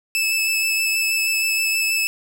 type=tone with vibrato; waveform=sawtooth; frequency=2619 Hz; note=E7; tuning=12 cents flat; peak=-15 dBFS; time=0.15-2.07 s; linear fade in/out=0 ms; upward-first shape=sine; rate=6.3 Hz; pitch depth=13 cents each way; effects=none